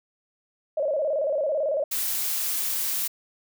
sine tone with vibrato, 587.3 Hz, D5, in tune, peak -22 dBFS, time 0.77-1.84 s, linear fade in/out 5 ms, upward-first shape square, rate 18 Hz, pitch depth 110 cents each way
blue noise, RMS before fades -27 dBFS, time 1.91-3.08 s, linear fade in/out 10 ms
effects none

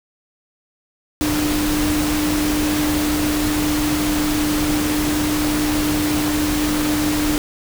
sine tone in noise, 300 Hz, D4, 37 cents sharp, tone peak -18 dBFS, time 1.21-7.38 s, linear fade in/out 0 ms, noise pink, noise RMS -23 dBFS, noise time 1.21-7.38 s, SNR +2 dB, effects none

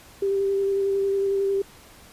sine tone with vibrato, 393.6 Hz, G4, 7 cents sharp, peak -20 dBFS, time 0.22-1.62 s, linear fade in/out 5 ms, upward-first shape square, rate 11 Hz, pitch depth 11 cents each way, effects pink hiss -49 dBFS RMS until 2.12 s + resampled to 32000 Hz

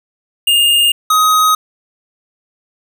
square tone pair in turn, 2826 / 1258.8 Hz, F7 / D#6, +20 / +20 cents, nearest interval octave + major second, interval 1400 cents, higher first, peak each -9 dBFS, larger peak neither, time 0.47-0.92 / 1.1-1.55 s, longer neither, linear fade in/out 5 ms, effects none

